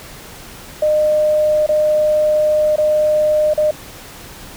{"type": "tone with dropouts", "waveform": "sine", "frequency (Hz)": 609, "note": "D#5", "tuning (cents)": -37, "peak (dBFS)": -11, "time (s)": [0.82, 3.71], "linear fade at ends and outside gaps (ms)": 5, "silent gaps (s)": [[1.664, 1.689], [2.76, 2.781], [3.537, 3.576]], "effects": ["pink hiss -36 dBFS RMS until 4.56 s"]}